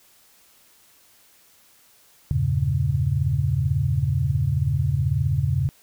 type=chord; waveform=sine; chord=E diminished seventh; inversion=none; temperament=equal; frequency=82.41 / 98 / 116.54 / 138.59 Hz; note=E2 / G2 / Bb2 / Db3; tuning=0 / 0 / 0 / 0 cents; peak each=-26 / -26 / -26 / -22 dBFS; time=2.31-5.69 s; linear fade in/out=0 ms; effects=white hiss -56 dBFS RMS until 5.82 s